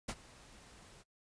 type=noise with ADSR envelope; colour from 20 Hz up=pink; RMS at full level=-38 dBFS; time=0.08-1.04 s; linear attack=11 ms; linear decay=51 ms; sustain=-20 dB; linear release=38 ms; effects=noise-tail reverb RT60 0.1 s tail -21 dB re dry + resampled to 22050 Hz